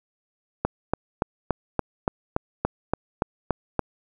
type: click train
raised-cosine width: 1 ms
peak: -7 dBFS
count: 12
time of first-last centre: 0.65-3.793 s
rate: 3.5 Hz
effects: none